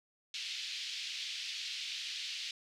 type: band-pass noise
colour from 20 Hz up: white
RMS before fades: -41 dBFS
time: 0.34-2.51 s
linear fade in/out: 2 ms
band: 2500 to 4600 Hz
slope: 24 dB/octave
effects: none